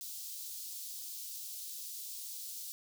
white high-pass noise, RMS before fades -44 dBFS, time 0.01-2.72 s, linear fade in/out 0 ms, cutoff 3900 Hz, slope 24 dB/octave, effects none

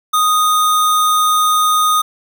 sine tone with sample-and-hold, 1244.5 Hz, D#6, in tune, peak -10 dBFS, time 0.13-2.02 s, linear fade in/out 10 ms, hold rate 4900 Hz, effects none

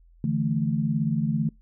sine chord, D suspended second, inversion none, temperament equal, 146.83 / 164.81 / 220 Hz, D3 / E3 / A3, 0 / 0 / 0 cents, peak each -26 / -27 / -26 dBFS, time 0.24-1.49 s, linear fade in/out 2 ms, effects noise-tail reverb RT60 0.2 s tail -25 dB re dry + added 42 Hz sine -52 dBFS peak until 1.61 s

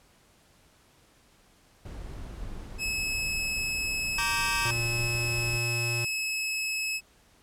brown noise, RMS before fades -39 dBFS, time 1.85-5.58 s, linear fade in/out 5 ms
sawtooth tone, 2584 Hz, E7, 35 cents flat, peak -25 dBFS, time 2.78-7.01 s, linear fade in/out 50 ms
sawtooth chord, G minor, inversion first, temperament equal with one note detuned, 932.3 / 1157.1 / 1568 Hz, Bb5 / D6 / G6, 0 / -26 / 0 cents, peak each -29 dBFS, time 4.18-4.71 s, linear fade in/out 5 ms
square tone with pitch glide, 117.5 to 118.18 Hz, A#2 to A#2, +14 to +24 cents, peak -31 dBFS, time 4.65-6.05 s, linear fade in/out 5 ms, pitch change +10 cents, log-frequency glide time 4.87-4.99 s
effects pink hiss -61 dBFS RMS until 7.42 s + low-pass 12000 Hz 12 dB/octave

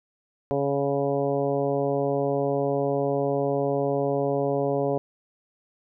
harmonic tone, 140 Hz, C#3, 18 cents sharp, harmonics 1 / 2 / 3 / 4 / 5 / 6 / 7, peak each -31 / -30 / -26 / -27 / -31 / -39 / -40 dBFS, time 0.51-4.98 s, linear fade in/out 0 ms, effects none

